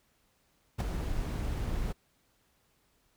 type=noise with ADSR envelope; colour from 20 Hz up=brown; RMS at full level=-25 dBFS; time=0.78-1.93 s; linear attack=25 ms; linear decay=12 ms; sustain=-8 dB; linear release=18 ms; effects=pink hiss -71 dBFS RMS until 3.16 s